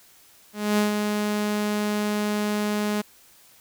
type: tone with ADSR envelope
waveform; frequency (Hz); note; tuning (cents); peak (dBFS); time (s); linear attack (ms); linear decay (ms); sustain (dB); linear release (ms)
sawtooth; 209; G#3; +11; -14; 0.53-3.02; 250; 130; -5; 14
effects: white hiss -54 dBFS RMS until 3.6 s